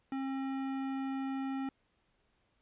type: tone with hard clipping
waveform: sine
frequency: 268.7 Hz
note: C4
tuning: 46 cents sharp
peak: -36 dBFS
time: 0.12-1.69 s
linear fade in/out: 2 ms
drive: 15 dB
effects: pink hiss -75 dBFS RMS until 2.61 s + resampled to 8000 Hz